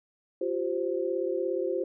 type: chord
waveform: sine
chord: F suspended second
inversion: none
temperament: equal with one note detuned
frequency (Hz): 349.2 / 386.2 / 523.3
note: F4 / G4 / C5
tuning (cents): 0 / -26 / 0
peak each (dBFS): -31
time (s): 0.41-1.84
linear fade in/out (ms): 5
effects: none